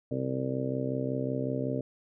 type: harmonic tone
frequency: 65.41 Hz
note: C2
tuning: in tune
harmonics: 2 / 3 / 4 / 5 / 6 / 7 / 8 / 9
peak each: -34 / -43 / -33 / -41 / -40 / -36 / -44 / -37 dBFS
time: 0.11-1.81 s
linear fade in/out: 5 ms
effects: none